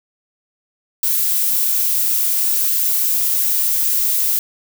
violet noise, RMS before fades -17 dBFS, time 1.03-4.39 s, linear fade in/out 2 ms, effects none

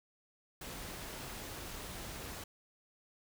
pink noise, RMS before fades -45 dBFS, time 0.61-2.44 s, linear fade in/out 5 ms, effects none

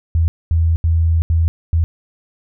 sine tone bursts at uneven times, 82.2 Hz, E2, 4 cents flat, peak -11 dBFS, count 5, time 0.15-0.28 / 0.51-0.76 / 0.84-1.22 / 1.3-1.48 / 1.73-1.84 s, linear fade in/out 0 ms, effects none

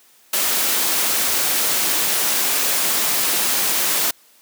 white noise, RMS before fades -19 dBFS, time 0.33-4.11 s, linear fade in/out 5 ms, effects white hiss -53 dBFS RMS until 4.41 s + high-pass 200 Hz 12 dB/octave

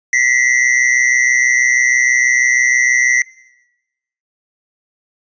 square tone pair together, 1936.8 / 2063 Hz, B6 / C7, -34 / -25 cents, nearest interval minor second, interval 109 cents, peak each -14 dBFS, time 0.13-3.22 s, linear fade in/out 2 ms, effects noise-tail reverb RT60 1.0 s tail -22 dB re dry + resampled to 16000 Hz

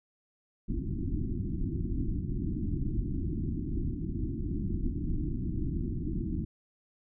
pink low-pass noise, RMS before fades -32 dBFS, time 0.68-6.45 s, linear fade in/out 10 ms, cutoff 350 Hz, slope 96 dB/octave, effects none

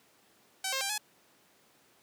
5% pulse tone with pitch steps, 765 / 533 / 790 / 846 Hz, G5 / C5 / G5 / G#5, -42 / +32 / +13 / +32 cents, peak -19 dBFS, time 0.64-0.98 s, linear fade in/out 5 ms, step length 85 ms, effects pink hiss -64 dBFS RMS until 2.02 s + high-pass 200 Hz 12 dB/octave

